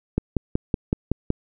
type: click train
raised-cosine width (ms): 3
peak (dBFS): -7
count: 7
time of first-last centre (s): 0.18-1.304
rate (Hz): 5.34
effects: none